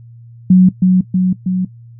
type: tone with echo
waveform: sine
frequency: 184.4 Hz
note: F#3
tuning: 6 cents flat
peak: -3 dBFS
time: 0.5-0.69 s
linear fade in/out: 5 ms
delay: 320 ms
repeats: 3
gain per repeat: -3 dB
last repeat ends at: 1.65 s
effects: noise-tail reverb RT60 0.1 s tail -18 dB re dry + added 117 Hz sine -35 dBFS peak until 1.99 s